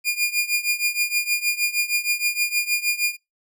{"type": "tone with tremolo", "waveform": "sawtooth", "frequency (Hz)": 2421, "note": "D#7", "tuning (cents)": -48, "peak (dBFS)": -13, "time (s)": [0.04, 3.17], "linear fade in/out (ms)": 50, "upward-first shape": "triangle", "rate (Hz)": 6.4, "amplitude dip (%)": 90, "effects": ["noise-tail reverb RT60 0.2 s tail -24 dB re dry"]}